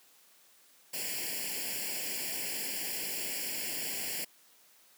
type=noise with comb filter; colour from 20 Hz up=white; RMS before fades=-36 dBFS; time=0.93-4.25 s; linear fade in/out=10 ms; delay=0.4 ms; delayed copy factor=+1; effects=white hiss -62 dBFS RMS until 4.97 s + high-pass 200 Hz 12 dB/octave